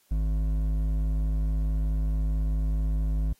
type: tone with hard clipping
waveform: triangle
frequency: 52.3 Hz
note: G#1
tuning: 13 cents sharp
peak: -25 dBFS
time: 0.11-3.33 s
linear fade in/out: 5 ms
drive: 12 dB
effects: white hiss -65 dBFS RMS until 3.39 s + AAC 48 kbps